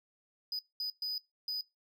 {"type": "tone bursts at uneven times", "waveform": "triangle", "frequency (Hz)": 4978, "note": "D#8", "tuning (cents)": 0, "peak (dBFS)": -32, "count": 4, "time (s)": [[0.52, 0.59], [0.8, 0.9], [1.02, 1.18], [1.48, 1.61]], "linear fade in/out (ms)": 2, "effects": ["noise-tail reverb RT60 0.2 s tail -22 dB re dry"]}